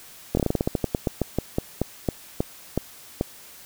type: slowing click train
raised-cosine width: 2 ms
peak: -8 dBFS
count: 21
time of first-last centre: 0.35-3.211 s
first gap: 22 ms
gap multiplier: 1.17
effects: white hiss -46 dBFS RMS until 3.65 s